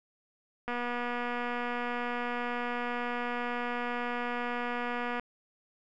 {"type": "click train", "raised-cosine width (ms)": 0.5, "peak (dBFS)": -20, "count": 1094, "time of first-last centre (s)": [0.68, 5.197], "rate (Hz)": 242, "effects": []}